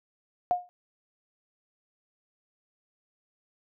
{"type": "tone with exponential decay", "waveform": "sine", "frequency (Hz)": 715, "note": "F5", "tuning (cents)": 41, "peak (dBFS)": -18, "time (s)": [0.51, 0.69], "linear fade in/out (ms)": 0, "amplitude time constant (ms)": 38, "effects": []}